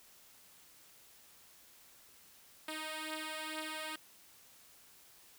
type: beating tone pair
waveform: 5% pulse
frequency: 311.1 / 313.3 Hz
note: D#4 / D#4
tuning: 0 / +12 cents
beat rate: 2.2 Hz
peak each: -30 / -33 dBFS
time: 2.68-3.96 s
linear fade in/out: 5 ms
effects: white hiss -61 dBFS RMS until 5.38 s